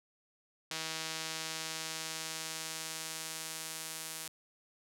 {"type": "tone with band-pass filter sweep", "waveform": "sawtooth", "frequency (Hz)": 160, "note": "D#3", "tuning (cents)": 49, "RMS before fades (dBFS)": -41, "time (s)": [0.71, 4.28], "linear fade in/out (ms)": 2, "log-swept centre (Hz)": [5000, 10000], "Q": 0.83, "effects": []}